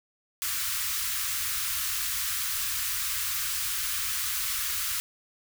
white band-stop noise, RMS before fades -30 dBFS, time 0.42-5 s, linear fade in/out 0 ms, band 110 to 1100 Hz, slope 48 dB/octave, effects none

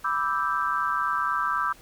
sine chord, E minor seventh, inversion second, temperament equal, 987.8 / 1174.7 / 1318.5 / 1568 Hz, B5 / D6 / E6 / G6, 0 / 0 / 0 / 0 cents, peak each -31 / -27 / -28 / -30 dBFS, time 0.04-1.73 s, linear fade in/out 10 ms, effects pink hiss -52 dBFS RMS until 1.81 s

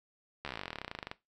slowing click train, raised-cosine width 0.3 ms, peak -22 dBFS, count 27, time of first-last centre 0.45-1.114 s, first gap 13 ms, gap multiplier 1.05, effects noise-tail reverb RT60 0.2 s tail -17 dB re dry

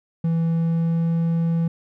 triangle tone with pitch glide, 165.2 to 166.35 Hz, E3 to E3, +4 to +16 cents, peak -16 dBFS, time 0.24-1.68 s, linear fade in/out 5 ms, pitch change +12 cents, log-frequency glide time 0.45-1.12 s, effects none

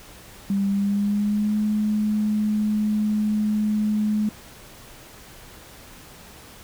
sine tone with pitch glide, 197.9 to 212.1 Hz, G3 to G#3, +17 to +37 cents, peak -19 dBFS, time 0.5-4.29 s, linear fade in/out 2 ms, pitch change +120 cents, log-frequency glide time 0.67-1.57 s, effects pink hiss -45 dBFS RMS until 6.63 s

